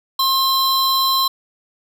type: tone pair together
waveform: square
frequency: 1066 / 4025 Hz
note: C6 / B7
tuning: +32 / +32 cents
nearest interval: octave + major seventh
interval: 2300 cents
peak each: -18 dBFS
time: 0.19-1.28 s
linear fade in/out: 5 ms
effects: none